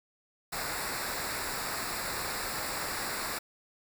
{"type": "noise with comb filter", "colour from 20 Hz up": "pink", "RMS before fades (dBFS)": -35, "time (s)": [0.52, 3.39], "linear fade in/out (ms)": 10, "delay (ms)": 0.32, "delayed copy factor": -0.75, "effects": []}